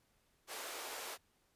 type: high-pass noise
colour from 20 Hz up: pink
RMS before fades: -45 dBFS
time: 0.47-1.18 s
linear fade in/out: 50 ms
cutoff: 420 Hz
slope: 24 dB/octave
effects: pink hiss -75 dBFS RMS until 1.55 s + resampled to 32000 Hz